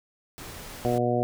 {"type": "noise", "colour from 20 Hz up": "pink", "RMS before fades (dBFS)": -41, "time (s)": [0.38, 0.98], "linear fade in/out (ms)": 0}
{"type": "harmonic tone", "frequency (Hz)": 121.2, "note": "B2", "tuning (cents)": -32, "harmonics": [1, 2, 3, 4, 5, 6], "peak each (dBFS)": [-29, -29, -29, -29, -29, -29], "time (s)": [0.85, 1.23], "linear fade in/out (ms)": 0}
{"effects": []}